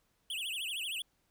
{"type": "tone with vibrato", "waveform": "square", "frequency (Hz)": 2951, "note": "F#7", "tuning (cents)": -5, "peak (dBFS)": -36, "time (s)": [0.3, 1.02], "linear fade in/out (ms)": 2, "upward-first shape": "triangle", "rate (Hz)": 13, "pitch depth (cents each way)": 290, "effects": ["pink hiss -75 dBFS RMS until 1.3 s"]}